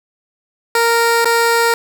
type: tone with dropouts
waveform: 15% pulse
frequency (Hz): 464.7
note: A#4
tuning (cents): -5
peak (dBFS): -5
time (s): 0.75-1.74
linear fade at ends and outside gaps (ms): 2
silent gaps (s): 1.246-1.255
effects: 7-bit